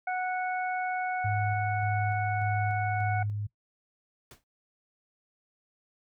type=harmonic tone; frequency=737 Hz; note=F#5; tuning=7 cents flat; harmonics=1 / 2 / 3; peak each=-29 / -35 / -38 dBFS; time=0.07-3.23 s; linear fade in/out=5 ms
type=tone with tremolo; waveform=sine; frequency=103.83 Hz; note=G#2; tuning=in tune; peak=-28 dBFS; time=1.24-3.47 s; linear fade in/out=10 ms; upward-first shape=square; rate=1.7 Hz; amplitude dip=25%
type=noise with exponential decay; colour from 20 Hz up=pink; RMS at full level=-45 dBFS; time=4.31-4.44 s; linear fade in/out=2 ms; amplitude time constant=27 ms
effects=noise-tail reverb RT60 0.1 s tail -19 dB re dry